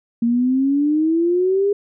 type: exponential sweep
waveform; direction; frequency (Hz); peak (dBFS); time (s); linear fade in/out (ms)
sine; up; 230.5 to 410.8; -14; 0.22-1.73; 5
effects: none